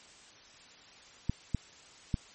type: clicks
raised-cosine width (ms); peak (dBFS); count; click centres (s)
5; -16; 3; 1.296 / 1.547 / 2.142
effects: white hiss -55 dBFS RMS until 2.34 s + MP3 32 kbps